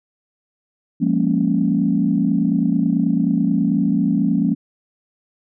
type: chord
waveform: sine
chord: Bb minor seventh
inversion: second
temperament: equal with one note detuned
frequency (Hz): 174.61 / 203.6 / 233.1 / 277.2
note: F3 / Ab3 / Bb3 / Db4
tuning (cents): 0 / -34 / 0 / 0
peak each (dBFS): -20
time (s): 1-4.55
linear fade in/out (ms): 20
effects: tanh soft clip ceiling -4 dBFS